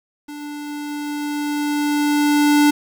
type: tone with level ramp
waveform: square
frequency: 293.7 Hz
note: D4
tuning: in tune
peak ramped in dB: -31 to -11 dBFS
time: 0.28-2.71 s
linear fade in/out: 10 ms
effects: 8-bit